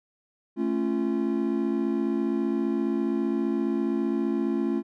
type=chord; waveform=triangle; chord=A augmented; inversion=none; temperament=just; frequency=220 / 275 / 343.8 Hz; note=A3 / C#4 / E#4; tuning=0 / -14 / -27 cents; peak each=-26 dBFS; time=0.56-4.83 s; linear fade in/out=50 ms; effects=none